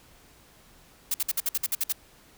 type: noise bursts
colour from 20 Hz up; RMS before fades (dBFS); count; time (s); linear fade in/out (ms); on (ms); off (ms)
blue; -26; 10; 1.11-1.925; 5; 32; 55
effects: pink hiss -56 dBFS RMS until 2.37 s